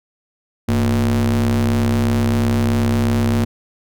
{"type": "ring-modulated tone", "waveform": "square", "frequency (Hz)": 65.5, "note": "C2", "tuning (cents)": 2, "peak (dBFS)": -12, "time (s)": [0.68, 3.45], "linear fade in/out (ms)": 10, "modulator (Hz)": 165, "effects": []}